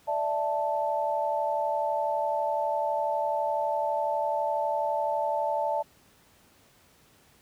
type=chord; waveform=sine; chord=D suspended second; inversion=none; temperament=equal; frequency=587.3 / 659.3 / 880 Hz; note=D5 / E5 / A5; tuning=0 / 0 / 0 cents; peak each=-30 / -31 / -28 dBFS; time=0.07-5.83 s; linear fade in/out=20 ms; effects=pink hiss -60 dBFS RMS until 7.41 s + high-pass 60 Hz 12 dB/octave